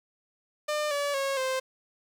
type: tone with pitch steps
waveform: sawtooth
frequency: 600 / 572.9 / 547 / 522.3 Hz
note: D5 / D5 / C#5 / C5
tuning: +37 / -43 / -23 / -3 cents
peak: -23 dBFS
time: 0.68-1.6 s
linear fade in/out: 10 ms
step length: 230 ms
effects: low-pass 11000 Hz 12 dB/octave + 9-bit